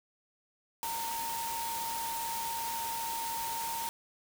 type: tone in noise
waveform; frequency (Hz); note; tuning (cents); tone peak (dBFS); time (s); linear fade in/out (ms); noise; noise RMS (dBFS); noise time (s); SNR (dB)
sine; 919; A#5; -25; -35; 0.83-3.89; 0; white; -39; 0.83-3.89; +1
effects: none